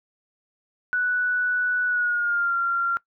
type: tone with pitch glide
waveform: sine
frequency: 1480 to 1380.9 Hz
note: F#6 to F6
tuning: 0 to -20 cents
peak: -20 dBFS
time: 0.93-2.97 s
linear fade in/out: 0 ms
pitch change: -120 cents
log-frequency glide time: 1.86-2.55 s
effects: noise-tail reverb RT60 0.1 s tail -21 dB re dry